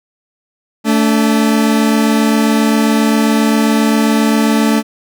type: tone pair together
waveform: 40% pulse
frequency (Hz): 220 / 287.5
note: A3 / D4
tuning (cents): 0 / -37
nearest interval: perfect fourth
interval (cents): 463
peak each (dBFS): -10 / -14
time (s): 0.84-4.83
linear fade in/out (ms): 50
effects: none